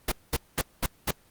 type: noise bursts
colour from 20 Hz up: pink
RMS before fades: -25 dBFS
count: 5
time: 0.08-1.11 s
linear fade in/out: 5 ms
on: 38 ms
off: 210 ms
effects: pink hiss -60 dBFS RMS until 1.3 s + Opus 24 kbps